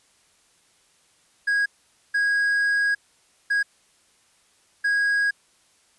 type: tone bursts at uneven times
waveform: triangle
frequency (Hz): 1646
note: G#6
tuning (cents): -16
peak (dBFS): -17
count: 4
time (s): 1.47-1.66 / 2.14-2.95 / 3.5-3.63 / 4.84-5.31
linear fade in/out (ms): 10
effects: white hiss -61 dBFS RMS until 5.98 s + resampled to 24000 Hz